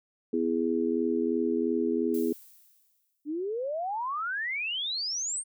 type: harmonic tone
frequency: 82.9 Hz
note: E2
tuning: 10 cents sharp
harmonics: 3 / 4 / 5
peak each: -29 / -29 / -29 dBFS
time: 0.33-2.33 s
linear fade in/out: 5 ms
type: noise with exponential decay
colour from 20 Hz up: violet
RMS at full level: -42 dBFS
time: 2.14-3.29 s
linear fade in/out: 2 ms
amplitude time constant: 250 ms
type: exponential sweep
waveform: sine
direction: up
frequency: 284.7 to 8930 Hz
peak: -29 dBFS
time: 3.25-5.44 s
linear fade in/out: 50 ms
effects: none